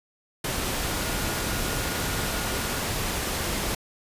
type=tone in noise; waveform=sine; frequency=1435 Hz; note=F6; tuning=47 cents sharp; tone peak=-39 dBFS; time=0.85-2.79 s; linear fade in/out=5 ms; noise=pink; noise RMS=-28 dBFS; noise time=0.44-3.75 s; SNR=-14 dB; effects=resampled to 32000 Hz